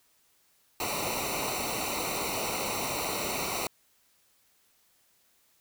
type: noise with comb filter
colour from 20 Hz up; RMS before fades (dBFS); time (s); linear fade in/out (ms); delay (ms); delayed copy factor
pink; -32; 0.8-3.67; 2; 0.6; -0.9
effects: white hiss -67 dBFS RMS until 5.6 s